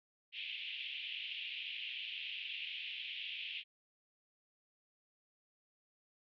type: band-pass noise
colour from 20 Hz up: pink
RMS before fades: -44 dBFS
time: 0.32-3.64 s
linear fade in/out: 50 ms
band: 2500 to 3300 Hz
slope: 48 dB/octave
effects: none